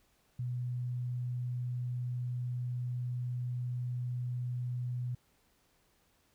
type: tone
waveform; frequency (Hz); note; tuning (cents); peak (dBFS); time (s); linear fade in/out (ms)
sine; 123.47; B2; 0; -33; 0.39-5.15; 5
effects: pink hiss -71 dBFS RMS until 6.34 s